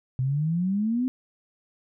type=exponential sweep; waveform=sine; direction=up; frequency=125.9 to 261.6 Hz; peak=-22 dBFS; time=0.19-1.08 s; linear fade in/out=0 ms; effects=none